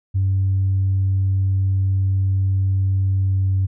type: tone with pitch glide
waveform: sine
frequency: 96.1 to 95.55 Hz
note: G2 to G2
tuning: -34 to -44 cents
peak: -14 dBFS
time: 0.14-3.67 s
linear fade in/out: 20 ms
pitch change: -10 cents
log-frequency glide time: 3.15-3.51 s
effects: tanh soft clip ceiling -12 dBFS